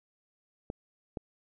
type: clicks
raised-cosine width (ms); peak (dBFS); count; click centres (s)
2; -22; 2; 0.701 / 1.172
effects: none